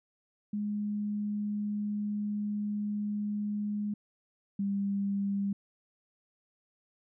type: tone pair in turn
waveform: sine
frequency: 207.7 / 199.19 Hz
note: G#3 / G3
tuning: 0 / +28 cents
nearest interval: minor second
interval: 72 cents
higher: first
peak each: -30 / -28 dBFS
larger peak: second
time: 0.53-3.94 / 4.59-5.53 s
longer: first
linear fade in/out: 5 ms
effects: none